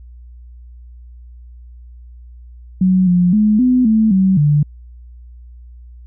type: tone with pitch steps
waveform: sine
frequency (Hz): 185.9 / 177.8 / 212.4 / 252.1 / 219.4 / 190.1 / 147.2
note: F#3 / F3 / G#3 / B3 / A3 / F#3 / D3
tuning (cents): +8 / +31 / +39 / +36 / -5 / +47 / +4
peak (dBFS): -9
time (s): 2.81-4.63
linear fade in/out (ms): 5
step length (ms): 260
effects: added 60 Hz sine -35 dBFS peak until 6.06 s